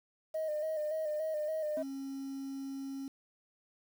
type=tone with vibrato; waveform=sine; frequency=618 Hz; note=D#5; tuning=12 cents flat; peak=-31 dBFS; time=0.34-1.83 s; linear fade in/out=10 ms; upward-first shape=square; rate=3.5 Hz; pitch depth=39 cents each way
type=tone; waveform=sine; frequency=271.6 Hz; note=C#4; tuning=35 cents flat; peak=-37 dBFS; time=1.77-3.08 s; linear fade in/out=2 ms
effects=tanh soft clip ceiling -28 dBFS + 9-bit